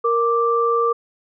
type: tone pair together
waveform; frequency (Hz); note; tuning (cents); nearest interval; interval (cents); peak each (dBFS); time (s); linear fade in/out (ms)
sine; 466.2 / 1174.8; A#4 / D6; 0 / 0; octave + major third; 1600; -18; 0.04-0.93; 10
effects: none